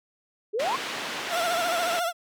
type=exponential sweep; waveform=sine; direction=up; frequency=392 to 1174.7 Hz; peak=-24 dBFS; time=0.53-0.77 s; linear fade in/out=20 ms
type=band-pass noise; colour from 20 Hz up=white; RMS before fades=-33 dBFS; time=0.59-2 s; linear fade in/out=10 ms; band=220 to 3100 Hz; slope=12 dB/octave
type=tone with vibrato; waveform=30% pulse; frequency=687 Hz; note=F5; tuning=29 cents flat; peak=-22 dBFS; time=1.29-2.13 s; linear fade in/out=50 ms; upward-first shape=triangle; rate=14 Hz; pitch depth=95 cents each way
effects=none

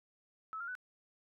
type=tone with pitch steps; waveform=sine; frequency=1300 / 1393.3 / 1493.3 Hz; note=E6 / F6 / F#6; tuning=-24 / -4 / +16 cents; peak=-39 dBFS; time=0.53-0.752 s; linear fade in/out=0 ms; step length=74 ms; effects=none

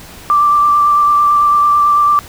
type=tone with vibrato; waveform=sine; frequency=1174.7 Hz; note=D6; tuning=in tune; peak=-7 dBFS; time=0.3-2.19 s; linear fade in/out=0 ms; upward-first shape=sine; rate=9 Hz; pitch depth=15 cents each way; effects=pink hiss -35 dBFS RMS until 2.28 s

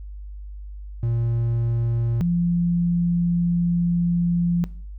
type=tone pair in turn; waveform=triangle / sine; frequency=116.7 / 172.91 Hz; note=A#2 / F3; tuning=+2 / -17 cents; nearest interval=perfect fifth; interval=681 cents; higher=second; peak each=-18 dBFS; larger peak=neither; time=1.03-2.21 / 2.21-4.64 s; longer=second; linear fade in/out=0 ms; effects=noise-tail reverb RT60 0.5 s tail -20 dB re dry + added 50 Hz sine -33 dBFS peak until 4.98 s

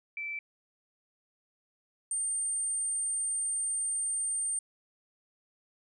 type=tone pair in turn; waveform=sine; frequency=2326 / 8782 Hz; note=D7 / C#9; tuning=-17 / -17 cents; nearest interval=octave + major seventh; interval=2300 cents; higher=second; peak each=-34 / -29 dBFS; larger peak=second; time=0.17-0.39 / 2.11-4.59 s; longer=second; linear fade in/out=2 ms; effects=none

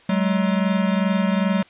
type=tone pair together; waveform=square; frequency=188.9 / 211.4 Hz; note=F#3 / G#3; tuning=+36 / +31 cents; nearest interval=major second; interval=195 cents; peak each=-20 / -23 dBFS; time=0.09-1.63 s; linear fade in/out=5 ms; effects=white hiss -51 dBFS RMS until 1.69 s + resampled to 8000 Hz

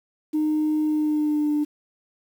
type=tone with pitch glide; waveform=sine; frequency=306.8 to 297.5 Hz; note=D#4 to D4; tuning=-24 to +22 cents; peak=-18 dBFS; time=0.33-1.65 s; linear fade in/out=20 ms; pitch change=-54 cents; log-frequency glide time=0.84-1.52 s; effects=tanh soft clip ceiling -16 dBFS + 8-bit

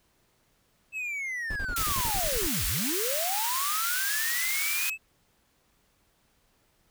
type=linear two-way sweep; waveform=triangle; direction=down then up; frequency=2637 to 32.7 to 2637 Hz; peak=-29 dBFS; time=0.92-4.98 s; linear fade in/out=50 ms; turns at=2.66 s
type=noise bursts; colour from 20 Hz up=brown; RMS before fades=-34 dBFS; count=11; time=1.5-2.471 s; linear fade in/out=5 ms; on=61 ms; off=30 ms
type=high-pass noise; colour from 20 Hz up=white; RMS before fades=-30 dBFS; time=1.76-4.9 s; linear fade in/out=5 ms; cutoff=1200 Hz; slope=24 dB/octave
effects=pink hiss -68 dBFS RMS until 6.9 s

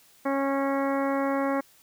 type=harmonic tone; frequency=274.8 Hz; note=C#4; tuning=15 cents flat; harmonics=1 / 2 / 3 / 4 / 5 / 6 / 7 / 8; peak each=-27 / -28 / -33 / -33 / -38 / -41 / -40 / -43 dBFS; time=0.25-1.61 s; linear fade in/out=10 ms; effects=white hiss -58 dBFS RMS until 1.82 s

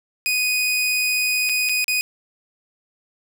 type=tone with dropouts; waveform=sawtooth; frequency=2489 Hz; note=D#7; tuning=in tune; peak=-15 dBFS; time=0.26-2.01 s; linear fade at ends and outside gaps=0 ms; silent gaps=1.491-1.495 / 1.689-1.694 / 1.843-1.881 s; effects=none

